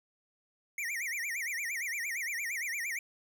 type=tone with vibrato; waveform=square; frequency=2093 Hz; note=C7; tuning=in tune; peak=-34 dBFS; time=0.78-2.99 s; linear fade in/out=2 ms; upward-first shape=sine; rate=8.7 Hz; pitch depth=240 cents each way; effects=none